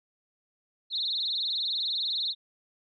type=tone with vibrato; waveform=sine; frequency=3907 Hz; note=B7; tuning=19 cents flat; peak=-27 dBFS; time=0.9-2.35 s; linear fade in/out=50 ms; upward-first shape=triangle; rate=20 Hz; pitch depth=210 cents each way; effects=none